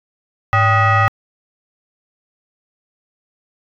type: tone with frequency modulation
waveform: sine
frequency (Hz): 572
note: D5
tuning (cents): -46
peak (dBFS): -9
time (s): 0.53-1.08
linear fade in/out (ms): 0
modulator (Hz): 677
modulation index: 2.1
effects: tanh soft clip ceiling -6 dBFS